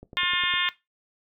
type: click train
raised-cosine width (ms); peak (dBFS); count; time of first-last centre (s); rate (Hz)
2; -29; 6; 0.03-0.539; 9.83
type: harmonic tone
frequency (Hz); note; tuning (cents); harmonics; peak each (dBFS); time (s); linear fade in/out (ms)
355.6; F4; +31; 3 / 4 / 5 / 6 / 7 / 8 / 9 / 10; -31 / -34 / -30 / -29 / -33 / -32 / -29 / -29; 0.17-0.69; 0
effects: noise-tail reverb RT60 0.2 s tail -17 dB re dry